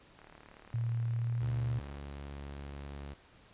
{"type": "click train", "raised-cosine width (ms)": 0.5, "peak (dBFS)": -38, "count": 67, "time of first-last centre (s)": [0.19, 1.974], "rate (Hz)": 37}
{"type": "tone with pitch glide", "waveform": "sine", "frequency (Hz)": [116.54, 118.58], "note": ["A#2", "A#2"], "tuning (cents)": [0, 30], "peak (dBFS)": -30, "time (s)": [0.74, 1.79], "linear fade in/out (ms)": 0, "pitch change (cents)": 30, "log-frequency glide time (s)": [1.18, 1.36]}
{"type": "tone", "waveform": "sawtooth", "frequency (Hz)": 70.5, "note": "C#2", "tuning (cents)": 30, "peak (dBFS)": -38, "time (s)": [1.41, 3.14], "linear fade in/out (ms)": 10}
{"effects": ["pink hiss -60 dBFS RMS until 3.53 s", "resampled to 8000 Hz"]}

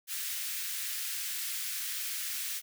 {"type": "high-pass noise", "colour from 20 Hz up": "white", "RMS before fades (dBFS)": -36, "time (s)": [0.07, 2.62], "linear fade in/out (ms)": 50, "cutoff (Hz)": 1600, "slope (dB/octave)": 24, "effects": []}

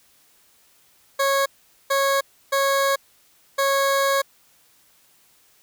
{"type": "tone bursts at uneven times", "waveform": "20% pulse", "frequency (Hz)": 550, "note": "C#5", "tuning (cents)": -14, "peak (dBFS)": -13, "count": 4, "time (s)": [[1.19, 1.46], [1.9, 2.21], [2.52, 2.96], [3.58, 4.22]], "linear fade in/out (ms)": 10, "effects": ["white hiss -58 dBFS RMS until 5.62 s"]}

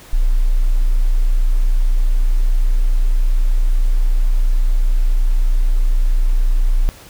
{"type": "tone", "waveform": "sine", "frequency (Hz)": 30, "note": "B0", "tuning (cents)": -49, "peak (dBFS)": -10, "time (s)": [0.13, 6.89], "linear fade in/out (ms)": 0, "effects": ["pink hiss -41 dBFS RMS until 7.09 s"]}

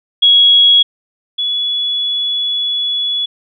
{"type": "tone pair in turn", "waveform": "sine", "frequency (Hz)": [3329, 3401], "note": ["G#7", "G#7"], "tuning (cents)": [3, 40], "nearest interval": "unison", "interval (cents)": 37, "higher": "second", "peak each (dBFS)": [-5, -14], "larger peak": "first", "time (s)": [[0.22, 0.83], [1.38, 3.26]], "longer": "second", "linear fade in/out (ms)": 10, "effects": []}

